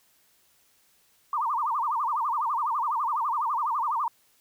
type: tone with vibrato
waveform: sine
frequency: 1051 Hz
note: C6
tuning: 7 cents sharp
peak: -24 dBFS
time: 1.33-4.08 s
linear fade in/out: 2 ms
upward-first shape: sine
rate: 12 Hz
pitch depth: 270 cents each way
effects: white hiss -64 dBFS RMS until 4.4 s